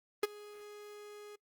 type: tone with ADSR envelope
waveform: 45% pulse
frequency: 416.1 Hz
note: G#4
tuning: 3 cents sharp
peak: -25 dBFS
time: 0.23-1.36 s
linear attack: 4 ms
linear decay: 24 ms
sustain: -23 dB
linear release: 9 ms
effects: noise-tail reverb RT60 0.1 s tail -23 dB re dry + Opus 32 kbps